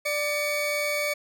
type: tone pair together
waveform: 40% pulse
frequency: 590 / 2257 Hz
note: D5 / C#7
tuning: +8 / +31 cents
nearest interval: octave + major seventh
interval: 2323 cents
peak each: -27 dBFS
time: 0.05-1.14 s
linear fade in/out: 10 ms
effects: none